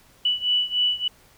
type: beating tone pair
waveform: sine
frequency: 2960 / 2963.4 Hz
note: F#7 / F#7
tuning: 0 / +2 cents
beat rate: 3.4 Hz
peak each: -22 / -24 dBFS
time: 0.25-1.08 s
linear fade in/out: 5 ms
effects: pink hiss -55 dBFS RMS until 1.37 s